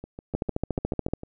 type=two click trains; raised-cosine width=2 ms; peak=-12 / -24 dBFS; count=12 / 9; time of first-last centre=0.35-1.136 / 0.04-1.234 s; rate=14 / 6.7 Hz; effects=none